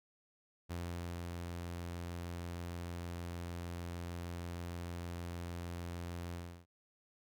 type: tone with ADSR envelope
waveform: sawtooth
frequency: 86.5 Hz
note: F2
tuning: 16 cents flat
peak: -35 dBFS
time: 0.69-6.66 s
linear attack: 21 ms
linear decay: 520 ms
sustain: -2 dB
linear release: 320 ms
effects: none